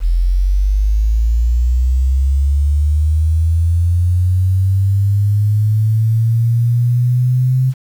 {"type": "linear sweep", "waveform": "sine", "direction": "up", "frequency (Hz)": [41.38, 130.81], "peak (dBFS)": -10, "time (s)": [0, 7.74], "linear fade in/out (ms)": 50, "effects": ["7-bit"]}